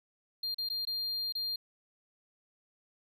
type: tone with dropouts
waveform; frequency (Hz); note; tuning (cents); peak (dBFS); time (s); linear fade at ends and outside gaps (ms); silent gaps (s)
triangle; 4200; C8; +6; -31; 0.43-1.56; 5; 0.545-0.583 / 0.688-0.699 / 0.852-0.871 / 1.324-1.351
effects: none